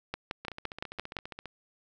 two click trains, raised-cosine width 0.3 ms, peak -24 / -17 dBFS, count 16 / 7, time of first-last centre 0.45-1.457 / 0.14-1.167 s, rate 14.9 / 5.84 Hz, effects none

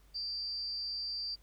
sine tone with amplitude modulation, 4698 Hz, D8, in tune, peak -33 dBFS, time 0.14-1.36 s, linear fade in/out 20 ms, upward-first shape sine, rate 257 Hz, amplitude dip 50%, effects added 50 Hz sine -59 dBFS peak until 1.42 s + pink hiss -68 dBFS RMS until 1.42 s

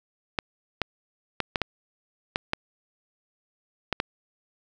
clicks, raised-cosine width 0.3 ms, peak -8 dBFS, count 9, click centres 0.388 / 0.817 / 1.403 / 1.558 / 1.617 / 2.359 / 2.534 / 3.927 / 4.001 s, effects none

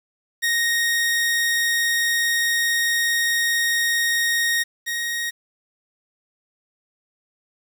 sawtooth tone pair in turn, 1864.7 / 1874.6 Hz, A#6 / A#6, 0 / +9 cents, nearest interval unison, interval 9 cents, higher second, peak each -15 / -20 dBFS, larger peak first, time 0.42-4.64 / 4.86-5.31 s, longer first, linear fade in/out 20 ms, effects 8-bit

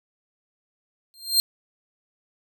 sawtooth tone with exponential growth, 4186 Hz, C8, in tune, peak -10 dBFS, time 1.14-1.4 s, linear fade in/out 0 ms, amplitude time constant 55 ms, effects none

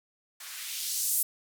violet noise with band-pass filter sweep, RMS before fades -32 dBFS, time 0.4-1.23 s, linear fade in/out 5 ms, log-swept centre 1100 to 11000 Hz, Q 1.1, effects none

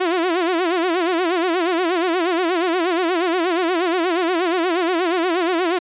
sawtooth tone with vibrato, 349.2 Hz, F4, in tune, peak -13 dBFS, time 0-5.79 s, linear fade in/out 10 ms, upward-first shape sine, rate 8.4 Hz, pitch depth 130 cents each way, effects resampled to 8000 Hz

